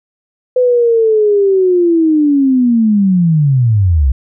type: linear sweep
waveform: sine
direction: down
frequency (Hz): 507 to 60.7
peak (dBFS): -7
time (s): 0.56-4.12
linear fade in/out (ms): 5
effects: none